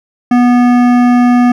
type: tone with hard clipping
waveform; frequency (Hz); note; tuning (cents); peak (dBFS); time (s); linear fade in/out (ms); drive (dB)
sine; 244.6; B3; -16; -7; 0.31-1.52; 5; 14
effects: none